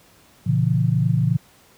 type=chord; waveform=sine; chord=A# diminished; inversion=none; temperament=just; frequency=116.54 / 139.85 / 167.82 Hz; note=A#2 / C#3 / E3; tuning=0 / +16 / +31 cents; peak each=-20 / -20 / -21 dBFS; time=0.46-1.37 s; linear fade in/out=10 ms; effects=pink hiss -53 dBFS RMS until 1.77 s + high-pass 60 Hz 12 dB/octave